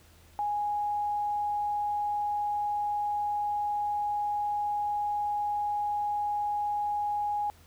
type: tone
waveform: sine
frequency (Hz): 828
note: G#5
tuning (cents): -5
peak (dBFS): -27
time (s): 0.39-7.5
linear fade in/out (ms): 0
effects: added 82 Hz sine -57 dBFS peak until 7.66 s + pink hiss -59 dBFS RMS until 7.66 s